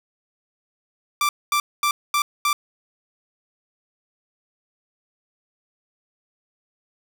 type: tone bursts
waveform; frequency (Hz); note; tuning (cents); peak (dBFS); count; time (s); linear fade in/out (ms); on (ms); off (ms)
sawtooth; 1174.7; D6; 0; -14; 5; 1.21-2.53; 2; 80; 230
effects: none